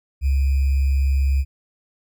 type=tone with sample-and-hold; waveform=sine; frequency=68.2 Hz; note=C#2; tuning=28 cents flat; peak=-15 dBFS; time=0.21-1.45 s; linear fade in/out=50 ms; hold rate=2450 Hz; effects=none